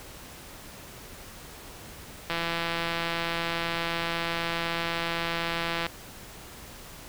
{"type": "click train", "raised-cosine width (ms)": 0.3, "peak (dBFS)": -13, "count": 600, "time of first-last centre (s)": [2.3, 5.865], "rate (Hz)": 168, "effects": ["pink hiss -45 dBFS RMS until 7.08 s"]}